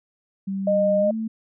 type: tone with pitch glide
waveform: sine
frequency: 194.3 to 221.9 Hz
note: G3 to A3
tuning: -15 to +15 cents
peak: -24 dBFS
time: 0.47-1.28 s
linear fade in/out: 10 ms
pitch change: +230 cents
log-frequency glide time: 0.99-1.12 s
type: tone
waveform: sine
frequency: 613 Hz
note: D#5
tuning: 26 cents flat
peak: -17 dBFS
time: 0.67-1.11 s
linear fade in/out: 5 ms
effects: none